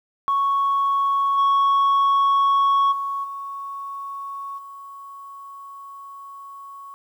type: tone with level steps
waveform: sine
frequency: 1108.7 Hz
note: C#6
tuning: in tune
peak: -16 / -12 / -23 / -29 / -36 dBFS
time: 0.28-6.94 s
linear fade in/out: 0 ms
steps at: 1.37 / 2.91 / 3.23 / 4.57 s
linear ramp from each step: 20 ms
effects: tanh soft clip ceiling -14 dBFS + 9-bit